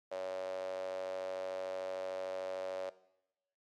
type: tone with high-pass filter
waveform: sawtooth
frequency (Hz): 93.4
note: F#2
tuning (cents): +17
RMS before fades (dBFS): -40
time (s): 0.11-2.9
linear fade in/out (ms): 10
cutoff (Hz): 570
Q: 8.8
effects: noise-tail reverb RT60 0.8 s tail -17 dB re dry + low-pass 6000 Hz 12 dB/octave